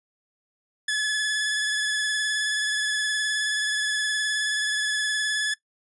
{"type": "tone with vibrato", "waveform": "sawtooth", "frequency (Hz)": 1712, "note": "A6", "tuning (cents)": -48, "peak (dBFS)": -19, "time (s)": [0.88, 5.54], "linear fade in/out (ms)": 5, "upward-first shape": "sine", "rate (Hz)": 19, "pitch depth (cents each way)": 23, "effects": ["noise-tail reverb RT60 0.1 s tail -19 dB re dry", "resampled to 24000 Hz"]}